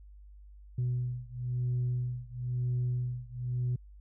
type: beating tone pair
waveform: sine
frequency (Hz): 123.47 / 124.47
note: B2 / B2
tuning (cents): 0 / +14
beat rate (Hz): 1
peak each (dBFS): -31 / -32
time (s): 0.78-3.76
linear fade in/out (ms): 5
effects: tanh soft clip ceiling -25 dBFS + added 50 Hz sine -49 dBFS peak until 4 s